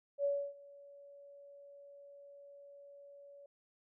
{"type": "tone with ADSR envelope", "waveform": "sine", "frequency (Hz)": 566, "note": "C#5", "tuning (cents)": 36, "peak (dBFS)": -29, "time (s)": [0.18, 3.46], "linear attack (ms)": 64, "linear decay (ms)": 290, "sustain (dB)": -24, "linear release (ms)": 3, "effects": []}